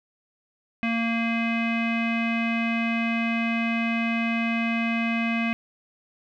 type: tone with low-pass filter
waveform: square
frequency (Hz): 230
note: A#3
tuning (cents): -23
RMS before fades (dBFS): -25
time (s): 0.83-5.53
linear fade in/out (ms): 0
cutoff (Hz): 2400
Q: 7.8
effects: none